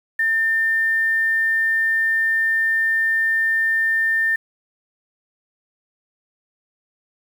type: tone with quantisation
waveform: sine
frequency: 1800 Hz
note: A6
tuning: 39 cents sharp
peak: -16 dBFS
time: 0.19-4.36 s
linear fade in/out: 5 ms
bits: 7
effects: none